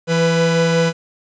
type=tone pair together; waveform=45% pulse; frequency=167.02 / 495.6 Hz; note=E3 / B4; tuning=+23 / +6 cents; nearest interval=octave + perfect fifth; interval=1883 cents; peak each=-16 dBFS; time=0.07-0.93 s; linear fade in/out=50 ms; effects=resampled to 16000 Hz + 8-bit